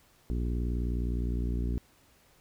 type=harmonic tone; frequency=59.7 Hz; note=A#1; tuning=42 cents sharp; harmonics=1 / 2 / 3 / 4 / 5 / 6 / 7; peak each=-29 / -37 / -40 / -39 / -42 / -45 / -48 dBFS; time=0.3-1.78 s; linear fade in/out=0 ms; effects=pink hiss -63 dBFS RMS until 2.4 s